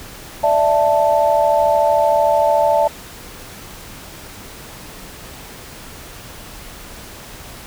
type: chord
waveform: sine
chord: D suspended second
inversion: none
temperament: just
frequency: 587.3 / 660.7 / 881 Hz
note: D5 / E5 / A5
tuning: 0 / +4 / +2 cents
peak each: -16 dBFS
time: 0.43-2.88 s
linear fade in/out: 10 ms
effects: pink hiss -36 dBFS RMS until 7.66 s